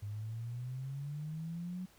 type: exponential sweep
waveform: sine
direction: up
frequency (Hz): 101.4 to 186.3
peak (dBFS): -38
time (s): 0.02-1.86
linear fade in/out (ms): 10
effects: pink hiss -64 dBFS RMS until 1.98 s